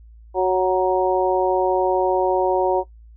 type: harmonic tone with a mistuned harmonic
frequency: 185 Hz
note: F#3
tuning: in tune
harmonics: 2 / 3 / 4 / 5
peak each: -19 / -21 / -22 / -23 dBFS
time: 0.34-2.84 s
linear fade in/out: 50 ms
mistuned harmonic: 5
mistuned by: +21 cents
effects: noise-tail reverb RT60 0.1 s tail -17 dB re dry + added 56 Hz sine -42 dBFS peak until 3.16 s